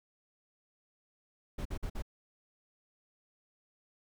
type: noise bursts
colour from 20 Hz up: brown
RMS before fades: -36 dBFS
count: 4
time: 1.58-2.023 s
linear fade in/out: 10 ms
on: 74 ms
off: 49 ms
effects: none